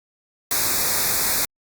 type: band-stop noise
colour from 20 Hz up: white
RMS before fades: -21 dBFS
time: 0.51-1.45 s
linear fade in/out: 2 ms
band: 2500 to 3600 Hz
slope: 96 dB/octave
effects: Opus 48 kbps